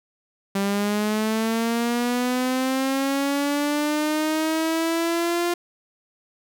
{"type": "linear sweep", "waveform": "sawtooth", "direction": "up", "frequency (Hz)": [196, 349.5], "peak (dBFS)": -17, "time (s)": [0.55, 5.54], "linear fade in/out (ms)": 5, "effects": []}